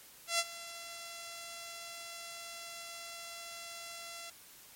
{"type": "tone with ADSR envelope", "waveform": "5% pulse", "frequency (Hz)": 679, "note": "F5", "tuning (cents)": -49, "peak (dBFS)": -16, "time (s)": [0.27, 4.3], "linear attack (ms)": 120, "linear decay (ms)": 44, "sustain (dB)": -17, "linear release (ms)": 4, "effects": ["white hiss -56 dBFS RMS until 4.75 s", "MP3 64 kbps"]}